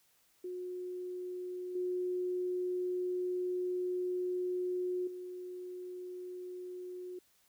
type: tone with level steps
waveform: sine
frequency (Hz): 362.3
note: F#4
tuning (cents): -36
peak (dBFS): -38 / -32 / -41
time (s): 0.44-7.19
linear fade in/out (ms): 5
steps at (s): 1.75 / 5.07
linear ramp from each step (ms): 5
effects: white hiss -70 dBFS RMS until 7.48 s